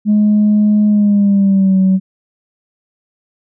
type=tone with pitch glide; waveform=sine; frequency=210 to 189.26 Hz; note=G#3 to F#3; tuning=+19 to +39 cents; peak=-6 dBFS; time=0.05-2 s; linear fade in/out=50 ms; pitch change=-180 cents; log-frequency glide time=0.88-1.78 s; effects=tanh soft clip ceiling -5 dBFS